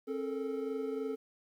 triangle tone cluster, 268.1 / 434.5 / 457.7 Hz, C4 / A4 / A#4, +42 / -22 / -32 cents, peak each -37 / -34 / -40 dBFS, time 0.07-1.16 s, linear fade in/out 20 ms, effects 11-bit

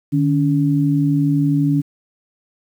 sine tone pair together, 150.5 / 282.6 Hz, D3 / C#4, +43 / +34 cents, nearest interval major seventh, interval 1091 cents, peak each -16 dBFS, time 0.12-1.82 s, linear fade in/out 20 ms, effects 8-bit

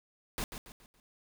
pink noise with echo, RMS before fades -35 dBFS, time 0.38-0.44 s, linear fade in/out 0 ms, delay 140 ms, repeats 4, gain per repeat -8 dB, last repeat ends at 1 s, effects none

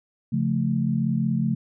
sine chord, Db augmented, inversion none, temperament equal, 138.59 / 174.61 / 220 Hz, Db3 / F3 / A3, 0 / 0 / 0 cents, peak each -25 / -26 / -24 dBFS, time 0.32-1.55 s, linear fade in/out 10 ms, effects none

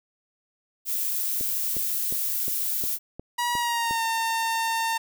violet noise, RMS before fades -27 dBFS, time 0.85-2.99 s, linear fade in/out 50 ms
click train, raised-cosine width 2 ms, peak -23 dBFS, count 8, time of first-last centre 1.41-3.91 s, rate 2.8 Hz
sawtooth tone with pitch glide, 962 to 908 Hz, B5 to A#5, -46 to -46 cents, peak -20 dBFS, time 3.38-4.98 s, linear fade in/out 10 ms, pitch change -100 cents, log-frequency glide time 3.55-4.03 s
effects none

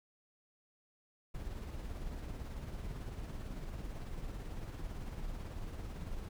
brown noise with tremolo, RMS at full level -41 dBFS, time 1.34-6.29 s, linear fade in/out 10 ms, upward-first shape sine, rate 18 Hz, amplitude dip 35%, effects none

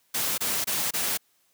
white noise bursts, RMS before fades -27 dBFS, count 4, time 0.14-1.175 s, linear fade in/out 10 ms, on 240 ms, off 25 ms, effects white hiss -67 dBFS RMS until 1.53 s + high-pass 100 Hz 12 dB/octave

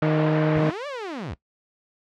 harmonic tone, 154.9 Hz, D#3, 7 cents flat, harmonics 1 / 2 / 3 / 4, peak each -21 / -24 / -26 / -27 dBFS, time 0.02-0.7 s, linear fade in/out 5 ms
pink band-pass noise, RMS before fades -31 dBFS, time 0.02-0.71 s, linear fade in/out 2 ms, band 580 to 1900 Hz, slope 12 dB/octave
sawtooth linear two-way sweep, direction up then down, 49.13 to 597 to 49.13 Hz, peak -26 dBFS, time 0.55-1.35 s, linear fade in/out 20 ms, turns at 0.87 s
effects noise-tail reverb RT60 0.1 s tail -19 dB re dry + low-pass 4000 Hz 12 dB/octave

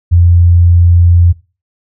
sine tone, 86.6 Hz, F2, 14 cents flat, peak -3 dBFS, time 0.11-1.33 s, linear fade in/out 20 ms, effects noise-tail reverb RT60 0.3 s tail -19 dB re dry

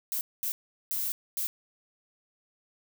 violet noise bursts at uneven times, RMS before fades -31 dBFS, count 4, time 0.12-0.21 / 0.43-0.52 / 0.91-1.12 / 1.37-1.47 s, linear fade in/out 0 ms, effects none

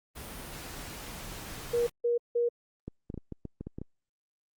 pink noise, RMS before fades -42 dBFS, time 0.15-1.9 s, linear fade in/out 20 ms
sine tone bursts, 475.7 Hz, A#4, 35 cents sharp, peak -24 dBFS, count 3, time 1.73-2.49 s, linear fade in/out 10 ms, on 140 ms, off 170 ms
clicks, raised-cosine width 3 ms, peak -25 dBFS, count 10, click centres 2.88 / 3.101 / 3.142 / 3.177 / 3.323 / 3.453 / 3.61 / 3.67 / 3.785 / 3.816 s
effects Opus 32 kbps

